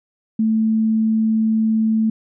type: tone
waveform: sine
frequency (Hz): 220.6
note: A3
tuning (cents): +5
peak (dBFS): -14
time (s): 0.39-2.1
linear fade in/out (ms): 5
effects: none